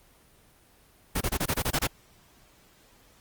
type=noise bursts; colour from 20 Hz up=pink; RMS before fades=-26 dBFS; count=9; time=1.15-1.873 s; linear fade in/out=10 ms; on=59 ms; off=24 ms; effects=pink hiss -59 dBFS RMS until 3.2 s + Opus 24 kbps